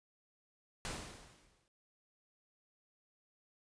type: noise with exponential decay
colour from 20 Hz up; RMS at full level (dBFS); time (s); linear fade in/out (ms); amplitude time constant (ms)
pink; -39; 0.85-1.68; 1; 180
effects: resampled to 22050 Hz